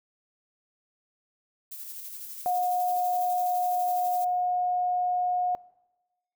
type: noise with tremolo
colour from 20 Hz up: violet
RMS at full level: -39 dBFS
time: 1.71-4.25 s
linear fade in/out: 10 ms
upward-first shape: square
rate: 12 Hz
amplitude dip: 30%
type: tone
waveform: sine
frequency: 722 Hz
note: F#5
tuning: 43 cents flat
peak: -23 dBFS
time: 2.46-5.55 s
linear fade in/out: 0 ms
effects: noise-tail reverb RT60 1.0 s tail -22 dB re dry